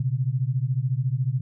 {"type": "beating tone pair", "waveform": "sine", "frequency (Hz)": [123.1, 137.1], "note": ["B2", "C#3"], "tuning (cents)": [-5, -19], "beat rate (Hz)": 14, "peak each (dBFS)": [-24, -25], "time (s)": [0, 1.41], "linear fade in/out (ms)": 5, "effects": []}